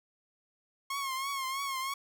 sawtooth tone with vibrato, 1083 Hz, C#6, 41 cents flat, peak -29 dBFS, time 0.9-1.94 s, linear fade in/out 5 ms, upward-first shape triangle, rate 3.1 Hz, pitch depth 75 cents each way, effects none

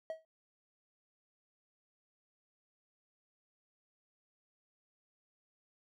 triangle tone with exponential decay, 641 Hz, E5, 49 cents flat, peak -32 dBFS, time 0.1-0.25 s, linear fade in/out 1 ms, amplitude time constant 31 ms, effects none

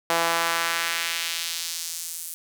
sawtooth tone with high-pass filter sweep, 167.4 Hz, E3, 27 cents sharp, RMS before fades -27 dBFS, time 0.1-2.34 s, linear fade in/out 0 ms, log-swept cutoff 690 to 10000 Hz, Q 1.1, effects none

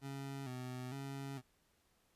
25% pulse tone with vibrato, 131.9 Hz, C3, 14 cents sharp, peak -39 dBFS, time 0.01-1.42 s, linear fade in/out 50 ms, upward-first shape square, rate 1.1 Hz, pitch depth 73 cents each way, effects pink hiss -75 dBFS RMS until 2.15 s + resampled to 32000 Hz

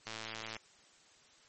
click train, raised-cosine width 0.2 ms, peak -24 dBFS, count 56, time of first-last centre 0.07-0.565 s, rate 111 Hz, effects white hiss -63 dBFS RMS until 1.48 s + MP3 32 kbps

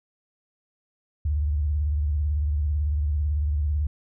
sine tone with vibrato, 74 Hz, D2, 14 cents sharp, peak -21 dBFS, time 1.25-3.87 s, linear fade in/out 5 ms, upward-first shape triangle, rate 18 Hz, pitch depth 160 cents each way, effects none

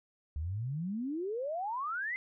sine exponential sweep, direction up, 71 to 2094 Hz, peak -33 dBFS, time 0.36-2.16 s, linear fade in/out 0 ms, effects none

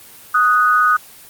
sine tone pair together, 1244.5 / 1480 Hz, D#6 / F#6, 0 / 0 cents, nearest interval minor third, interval 300 cents, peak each -12 / -15 dBFS, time 0.34-0.97 s, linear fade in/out 10 ms, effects white hiss -41 dBFS RMS until 1.29 s + Opus 24 kbps

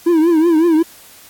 triangle tone with vibrato, 328.2 Hz, E4, 8 cents flat, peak -7 dBFS, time 0.06-0.83 s, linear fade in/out 10 ms, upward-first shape triangle, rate 5.4 Hz, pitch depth 130 cents each way, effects white hiss -42 dBFS RMS until 1.29 s + AAC 64 kbps

